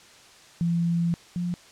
sine tone pair in turn, 170 / 175.69 Hz, F3 / F3, -46 / +11 cents, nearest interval minor second, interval 57 cents, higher second, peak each -21 / -25 dBFS, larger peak first, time 0.61-1.14 / 1.36-1.54 s, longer first, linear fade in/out 0 ms, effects white hiss -51 dBFS RMS until 1.71 s + low-pass 7000 Hz 12 dB/octave

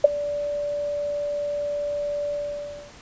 sine tone with ADSR envelope, 582 Hz, D5, 16 cents flat, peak -5 dBFS, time 0.04-2.93 s, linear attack 6 ms, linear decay 17 ms, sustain -19 dB, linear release 620 ms, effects pink hiss -46 dBFS RMS until 3.01 s + resampled to 16000 Hz

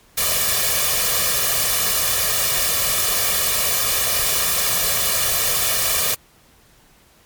white noise with comb filter, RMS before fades -19 dBFS, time 0.17-6.15 s, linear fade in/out 10 ms, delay 1.7 ms, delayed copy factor +0.75, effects pink hiss -53 dBFS RMS until 7.25 s + MP3 96 kbps

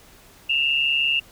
sine tone pair together, 2687 / 2827 Hz, E7 / F7, +33 / +20 cents, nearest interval minor second, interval 87 cents, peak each -21 dBFS, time 0.49-1.2 s, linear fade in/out 10 ms, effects pink hiss -50 dBFS RMS until 1.31 s

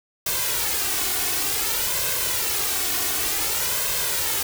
white noise with flanger, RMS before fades -24 dBFS, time 0.26-4.43 s, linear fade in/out 5 ms, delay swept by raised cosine 1.9 to 2.76 ms, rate 0.55 Hz, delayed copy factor +0.65, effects none

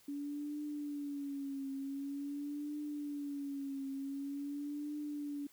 sine tone with vibrato, 284 Hz, C#4, 42 cents sharp, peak -38 dBFS, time 0.08-5.47 s, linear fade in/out 5 ms, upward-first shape triangle, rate 0.46 Hz, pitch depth 82 cents each way, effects white hiss -65 dBFS RMS until 5.52 s

